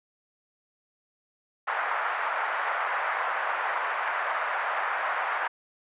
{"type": "band-pass noise", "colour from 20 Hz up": "white", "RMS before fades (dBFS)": -29, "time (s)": [1.67, 5.48], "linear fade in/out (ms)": 10, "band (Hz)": [680, 1700], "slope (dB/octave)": 24, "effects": ["resampled to 8000 Hz"]}